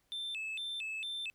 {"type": "tone with vibrato", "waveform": "sine", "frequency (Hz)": 3046, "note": "F#7", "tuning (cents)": 50, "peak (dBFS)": -34, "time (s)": [0.12, 1.3], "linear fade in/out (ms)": 0, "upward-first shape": "square", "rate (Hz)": 2.2, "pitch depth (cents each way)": 270, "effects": ["tanh soft clip ceiling -36 dBFS", "pink hiss -75 dBFS RMS until 1.34 s"]}